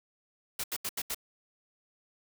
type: noise bursts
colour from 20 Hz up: white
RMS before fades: -34 dBFS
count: 5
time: 0.59-1.146 s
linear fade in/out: 5 ms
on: 48 ms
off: 79 ms
effects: none